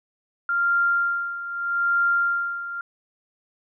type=tone with tremolo; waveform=sine; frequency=1392 Hz; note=F6; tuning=6 cents flat; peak=-17 dBFS; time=0.49-2.81 s; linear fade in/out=2 ms; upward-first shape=sine; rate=0.8 Hz; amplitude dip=75%; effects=none